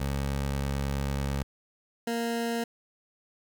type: tone pair in turn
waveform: 20% pulse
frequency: 69.2 / 232.8 Hz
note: C#2 / A#3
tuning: -2 / -2 cents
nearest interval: octave + major sixth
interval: 2100 cents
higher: second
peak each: -23 dBFS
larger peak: neither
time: 0-1.43 / 2.07-2.64 s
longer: first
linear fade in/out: 5 ms
effects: 10-bit